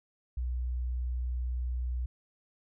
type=tone; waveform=sine; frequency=61.74 Hz; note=B1; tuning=in tune; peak=-29 dBFS; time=0.37-2.06 s; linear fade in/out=5 ms; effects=tanh soft clip ceiling -25 dBFS